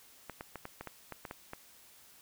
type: clicks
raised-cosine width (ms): 0.5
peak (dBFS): -26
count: 10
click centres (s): 0.297 / 0.409 / 0.557 / 0.654 / 0.81 / 0.873 / 1.123 / 1.252 / 1.311 / 1.534
effects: white hiss -59 dBFS RMS until 2.21 s